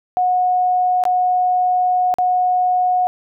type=tone with dropouts; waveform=sine; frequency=729 Hz; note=F#5; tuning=26 cents flat; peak=-13 dBFS; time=0.17-3.07 s; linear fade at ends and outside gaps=0 ms; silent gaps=1.038-1.053 / 2.14-2.185 s; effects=none